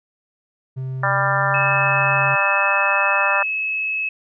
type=tone with pitch glide; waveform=triangle; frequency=130.81 to 136.13 Hz; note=C3 to C#3; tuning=0 to -31 cents; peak=-22 dBFS; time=0.76-2.36 s; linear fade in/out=20 ms; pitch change=+69 cents; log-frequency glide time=1.07-1.44 s
type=harmonic tone; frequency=197.8 Hz; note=G3; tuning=16 cents sharp; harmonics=3 / 4 / 5 / 6 / 7 / 8 / 9; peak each=-25 / -26 / -24 / -24 / -23 / -27 / -23 dBFS; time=1.03-3.43 s; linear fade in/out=5 ms
type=tone; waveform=sine; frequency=2584 Hz; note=E7; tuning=35 cents flat; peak=-20 dBFS; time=1.54-4.09 s; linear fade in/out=5 ms
effects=none